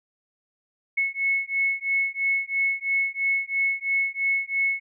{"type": "beating tone pair", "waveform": "sine", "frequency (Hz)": [2194, 2197], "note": ["C#7", "C#7"], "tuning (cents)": [-18, -16], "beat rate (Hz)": 3, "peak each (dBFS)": -25, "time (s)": [0.97, 4.8], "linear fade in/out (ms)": 10, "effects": []}